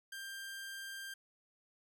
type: tone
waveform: sawtooth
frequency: 1587 Hz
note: G6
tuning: 21 cents sharp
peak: -40 dBFS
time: 0.12-1.14 s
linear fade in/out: 5 ms
effects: none